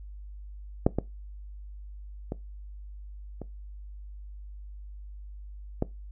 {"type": "clicks", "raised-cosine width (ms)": 2, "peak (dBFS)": [-6, -12, -18, -23, -12], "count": 5, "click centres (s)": [0.865, 0.986, 2.321, 3.417, 5.824], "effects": ["noise-tail reverb RT60 0.2 s tail -19 dB re dry", "added 50 Hz sine -40 dBFS peak until 6.11 s"]}